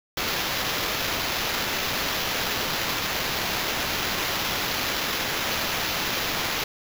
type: noise with sample-and-hold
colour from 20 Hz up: white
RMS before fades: -27 dBFS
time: 0.17-6.64 s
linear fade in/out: 2 ms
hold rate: 8820 Hz
effects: none